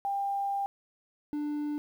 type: tone pair in turn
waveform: sine / triangle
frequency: 796 / 295.8 Hz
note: G5 / D4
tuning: +26 / +13 cents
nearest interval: octave + perfect fourth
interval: 1713 cents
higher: first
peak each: -28 / -28 dBFS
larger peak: neither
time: 0.05-0.66 / 1.33-1.78 s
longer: first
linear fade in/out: 0 ms
effects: 10-bit